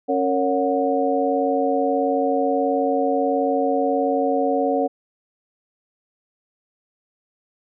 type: tone cluster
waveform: sine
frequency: 274.1 / 460.5 / 559 / 731 Hz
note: C#4 / A#4 / C#5 / F#5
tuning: -19 / -21 / +14 / -21 cents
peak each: -23 dBFS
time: 0.08-4.88 s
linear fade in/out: 20 ms
effects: none